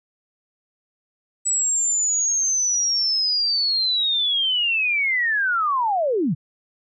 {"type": "linear sweep", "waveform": "sine", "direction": "down", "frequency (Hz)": [7902, 123.6], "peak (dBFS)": -18, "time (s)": [1.45, 6.35], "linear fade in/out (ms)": 20, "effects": []}